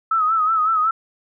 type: tone with vibrato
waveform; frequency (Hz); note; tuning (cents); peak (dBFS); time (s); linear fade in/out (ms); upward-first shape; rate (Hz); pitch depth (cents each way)
sine; 1288; E6; -41; -15; 0.11-0.91; 5; sine; 5.4; 66
effects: none